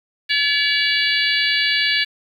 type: harmonic tone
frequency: 571 Hz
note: D5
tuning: 49 cents flat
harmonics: 3 / 4 / 5 / 6 / 7 / 8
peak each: -21 / -22 / -23 / -24 / -24 / -25 dBFS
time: 0.29-2.05 s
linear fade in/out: 20 ms
effects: 8-bit